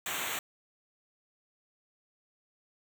pink noise with comb filter, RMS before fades -35 dBFS, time 0.06-0.39 s, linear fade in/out 2 ms, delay 0.2 ms, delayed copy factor -1, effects none

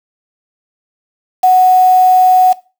sine tone with quantisation, 740 Hz, F#5, in tune, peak -4 dBFS, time 1.43-2.53 s, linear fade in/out 10 ms, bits 4, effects noise-tail reverb RT60 0.3 s tail -19 dB re dry

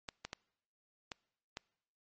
clicks, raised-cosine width 0.2 ms, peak -23 dBFS, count 5, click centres 0.088 / 0.25 / 0.331 / 1.118 / 1.571 s, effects noise-tail reverb RT60 0.8 s tail -26 dB re dry + MP3 32 kbps

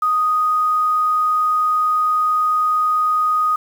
sine tone with quantisation, 1244.5 Hz, D#6, in tune, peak -14 dBFS, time 0.02-3.56 s, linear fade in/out 5 ms, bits 7, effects none

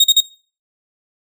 35% pulse tone bursts, 3729 Hz, A#7, in tune, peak -5 dBFS, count 3, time 0-0.205 s, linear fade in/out 5 ms, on 41 ms, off 41 ms, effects noise-tail reverb RT60 0.4 s tail -21 dB re dry

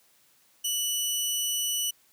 15% pulse tone, 2960 Hz, F#7, in tune, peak -19 dBFS, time 0.64-1.91 s, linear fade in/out 10 ms, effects white hiss -63 dBFS RMS until 2.12 s + high-pass 80 Hz 12 dB/octave

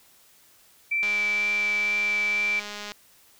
sine tone with vibrato, 2330 Hz, D7, 14 cents flat, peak -22 dBFS, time 0.91-2.6 s, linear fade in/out 10 ms, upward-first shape sine, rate 2.1 Hz, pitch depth 9 cents each way
click train, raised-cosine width 0.2 ms, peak -19 dBFS, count 392, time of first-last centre 1.03-2.919 s, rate 207 Hz
effects white hiss -57 dBFS RMS until 3.39 s

